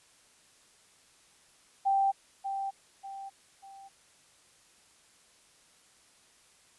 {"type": "tone with echo", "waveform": "sine", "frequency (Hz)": 784, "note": "G5", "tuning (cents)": 0, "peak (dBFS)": -23, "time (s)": [1.85, 2.12], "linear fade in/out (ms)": 20, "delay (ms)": 590, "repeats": 3, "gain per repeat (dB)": -8, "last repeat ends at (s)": 3.89, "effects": ["white hiss -62 dBFS RMS until 6.78 s", "resampled to 24000 Hz"]}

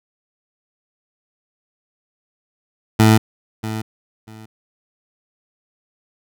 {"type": "tone with echo", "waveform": "20% pulse", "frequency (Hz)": 109.6, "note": "A2", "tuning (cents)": -6, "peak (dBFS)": -4, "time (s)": [2.99, 3.18], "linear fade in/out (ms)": 10, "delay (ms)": 640, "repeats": 2, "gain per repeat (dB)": -14, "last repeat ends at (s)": 4.46, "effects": []}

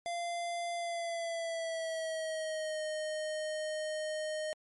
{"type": "tone with pitch glide", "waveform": "square", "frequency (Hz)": [690, 618.3], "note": ["F5", "D#5"], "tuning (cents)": [-21, -11], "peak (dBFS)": -35, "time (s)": [0.06, 4.53], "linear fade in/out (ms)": 0, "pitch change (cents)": -190, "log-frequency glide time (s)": [0.75, 2.82], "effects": ["MP3 48 kbps"]}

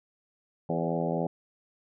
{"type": "harmonic tone with a mistuned harmonic", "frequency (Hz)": 83.5, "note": "E2", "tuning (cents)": 23, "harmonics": [2, 3, 4, 5, 6, 7, 8, 9, 10], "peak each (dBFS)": [-31, -35, -37, -35, -35, -35, -38, -37, -42], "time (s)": [0.69, 1.27], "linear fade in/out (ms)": 5, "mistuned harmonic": 6, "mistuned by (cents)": 33, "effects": []}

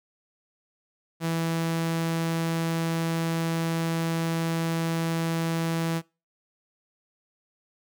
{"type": "tone", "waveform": "sawtooth", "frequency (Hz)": 164.81, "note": "E3", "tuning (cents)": 0, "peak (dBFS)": -21, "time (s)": [1.2, 6.02], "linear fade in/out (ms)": 50, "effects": ["noise-tail reverb RT60 0.3 s tail -24 dB re dry"]}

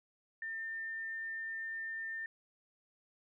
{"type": "tone", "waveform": "sine", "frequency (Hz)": 1802, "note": "A6", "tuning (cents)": 41, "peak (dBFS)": -38, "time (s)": [0.42, 2.26], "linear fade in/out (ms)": 2, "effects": []}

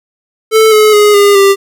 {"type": "tone with pitch steps", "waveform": "square", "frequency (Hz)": [440, 428.2, 416.7, 405.6, 394.7], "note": ["A4", "A4", "G#4", "G#4", "G4"], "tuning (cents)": [0, -47, 6, -41, 12], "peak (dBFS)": -4, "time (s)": [0.51, 1.56], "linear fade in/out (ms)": 50, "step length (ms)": 210, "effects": []}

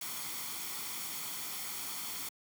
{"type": "noise with comb filter", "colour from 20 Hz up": "white", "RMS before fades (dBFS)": -40, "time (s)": [0.01, 2.29], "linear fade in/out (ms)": 5, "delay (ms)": 0.9, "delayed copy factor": 0.55, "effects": ["high-pass 150 Hz 12 dB/octave"]}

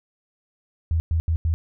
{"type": "tone bursts at uneven times", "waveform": "sine", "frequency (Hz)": 81.5, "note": "E2", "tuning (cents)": -19, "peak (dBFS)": -18, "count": 4, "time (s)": [[0.91, 1], [1.11, 1.2], [1.28, 1.36], [1.45, 1.54]], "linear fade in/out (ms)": 0, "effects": []}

